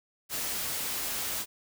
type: noise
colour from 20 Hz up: white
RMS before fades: -33 dBFS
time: 0.29-1.46 s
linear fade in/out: 50 ms
effects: none